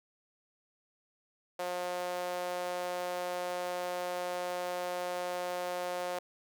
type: tone with high-pass filter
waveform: sawtooth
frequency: 178.8 Hz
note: F3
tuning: 41 cents sharp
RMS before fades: -36 dBFS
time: 1.59-6.19 s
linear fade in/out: 5 ms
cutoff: 580 Hz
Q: 2.9
effects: none